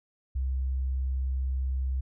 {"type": "tone", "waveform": "sine", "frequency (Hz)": 65.4, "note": "C2", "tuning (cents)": 0, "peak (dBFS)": -26, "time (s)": [0.35, 2.01], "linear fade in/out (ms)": 10, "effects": []}